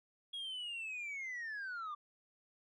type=linear sweep; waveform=sine; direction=down; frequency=3322 to 1163 Hz; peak=-38 dBFS; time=0.33-1.95 s; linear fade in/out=10 ms; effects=tanh soft clip ceiling -39 dBFS